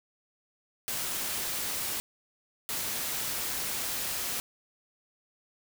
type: noise bursts at uneven times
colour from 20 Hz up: white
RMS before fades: -33 dBFS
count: 2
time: 0.88-2 / 2.69-4.4 s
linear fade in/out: 0 ms
effects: none

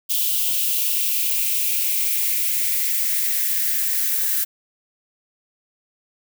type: noise with high-pass filter sweep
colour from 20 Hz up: violet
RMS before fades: -21 dBFS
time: 0.09-4.45 s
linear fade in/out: 20 ms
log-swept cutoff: 3100 to 1600 Hz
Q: 4.1
effects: none

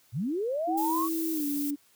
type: linear sweep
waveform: sine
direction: up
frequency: 96.7 to 1148 Hz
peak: -27 dBFS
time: 0.12-1.09 s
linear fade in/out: 50 ms
type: tone with pitch glide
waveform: sine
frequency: 324.8 to 287.7 Hz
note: E4 to D4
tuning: -26 to -36 cents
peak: -28 dBFS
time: 0.67-1.76 s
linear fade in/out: 20 ms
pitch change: -210 cents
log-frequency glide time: 1.32-1.45 s
type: noise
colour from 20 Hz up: violet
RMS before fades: -36 dBFS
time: 0.77-1.71 s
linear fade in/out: 10 ms
effects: white hiss -63 dBFS RMS until 1.95 s + high-pass 60 Hz 12 dB/octave

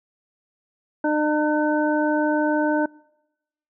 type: harmonic tone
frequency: 302.2 Hz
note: D4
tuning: 50 cents sharp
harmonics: 1 / 2 / 3 / 5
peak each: -21 / -24 / -26 / -28 dBFS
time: 1.04-2.86 s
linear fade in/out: 5 ms
effects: noise-tail reverb RT60 0.9 s tail -25 dB re dry

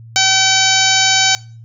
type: harmonic tone with a mistuned harmonic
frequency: 766 Hz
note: G5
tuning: 40 cents flat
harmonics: 1 / 2 / 3 / 4 / 5 / 6 / 7 / 8 / 9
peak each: -19 / -19 / -19 / -19 / -19 / -19 / -19 / -19 / -19 dBFS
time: 0.16-1.35 s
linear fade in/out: 0 ms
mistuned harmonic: 6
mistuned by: -17 cents
effects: noise-tail reverb RT60 0.4 s tail -23 dB re dry + added 114 Hz sine -34 dBFS peak until 1.64 s

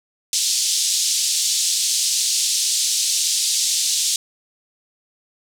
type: band-pass noise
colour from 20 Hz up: white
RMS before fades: -20 dBFS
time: 0.33-4.16 s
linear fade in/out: 2 ms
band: 3600 to 8300 Hz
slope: 24 dB/octave
effects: none

